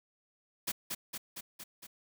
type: noise with echo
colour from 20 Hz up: white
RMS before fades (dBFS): -34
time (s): 0.67-0.72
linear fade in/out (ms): 10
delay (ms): 230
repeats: 5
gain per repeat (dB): -3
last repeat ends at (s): 1.87
effects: none